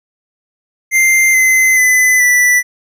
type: tone with pitch steps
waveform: square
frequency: 2093 / 2052 / 2012 / 1973.2 Hz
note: C7 / C7 / B6 / B6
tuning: 0 / -34 / +32 / -2 cents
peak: -8 dBFS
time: 0.91-2.63 s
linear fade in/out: 50 ms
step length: 430 ms
effects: none